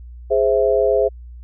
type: chord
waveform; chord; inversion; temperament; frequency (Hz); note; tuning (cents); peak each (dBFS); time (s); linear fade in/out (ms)
sine; Ab augmented; none; equal; 415.3 / 523.3 / 659.3; Ab4 / C5 / E5; 0 / 0 / 0; -17 / -17 / -19; 0.3-1.09; 20
effects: added 60 Hz sine -34 dBFS peak until 1.43 s